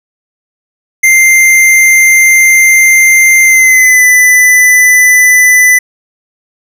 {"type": "tone with pitch glide", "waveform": "square", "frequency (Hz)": [2093, 1997.3], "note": ["C7", "B6"], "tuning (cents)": [0, 19], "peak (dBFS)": -3, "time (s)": [1.03, 5.79], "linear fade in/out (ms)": 10, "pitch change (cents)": -81, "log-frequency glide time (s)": [3.43, 4.05], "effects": ["7-bit"]}